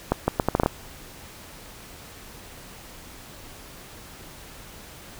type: accelerating click train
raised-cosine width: 1 ms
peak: -5 dBFS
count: 8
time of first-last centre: 0.12-0.661 s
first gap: 160 ms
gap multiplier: 0.74
effects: pink hiss -44 dBFS RMS until 5.19 s